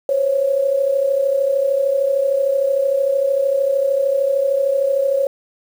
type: tone pair together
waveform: sine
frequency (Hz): 520 / 553.2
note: C5 / C#5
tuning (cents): -11 / -4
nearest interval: minor second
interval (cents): 107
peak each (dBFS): -21 / -15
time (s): 0.09-5.27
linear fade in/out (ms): 2
effects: 7-bit